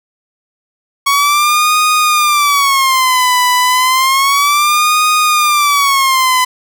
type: tone with vibrato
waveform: sawtooth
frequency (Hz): 1108.7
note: C#6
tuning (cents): 0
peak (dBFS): -5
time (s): 1.06-6.45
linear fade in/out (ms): 10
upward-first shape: sine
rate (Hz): 0.31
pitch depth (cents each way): 190
effects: none